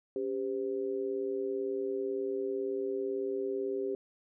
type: tone with amplitude modulation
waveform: sine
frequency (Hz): 396.1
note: G4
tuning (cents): +18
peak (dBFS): -27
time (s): 0.16-3.95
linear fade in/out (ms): 2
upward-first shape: sine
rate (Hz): 118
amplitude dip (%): 85
effects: none